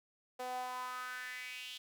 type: tone with high-pass filter sweep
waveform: sawtooth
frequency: 251.7 Hz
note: B3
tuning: 33 cents sharp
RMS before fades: -43 dBFS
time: 0.39-1.78 s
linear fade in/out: 10 ms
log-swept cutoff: 600 to 3300 Hz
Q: 5
effects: 12-bit